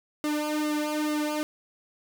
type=tone with flanger; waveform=sawtooth; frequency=301.4 Hz; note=D4; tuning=45 cents sharp; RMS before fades=-28 dBFS; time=0.24-1.43 s; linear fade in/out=0 ms; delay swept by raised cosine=1.2 to 2.8 ms; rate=2.3 Hz; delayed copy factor=-0.95; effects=none